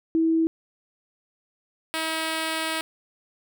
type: tone pair in turn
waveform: sine / 5% pulse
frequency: 325.1 / 320.4 Hz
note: E4 / E4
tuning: -24 / -49 cents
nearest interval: unison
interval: 25 cents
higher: first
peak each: -18 / -14 dBFS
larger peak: second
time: 0.15-0.47 / 1.94-2.81 s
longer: second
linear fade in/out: 0 ms
effects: none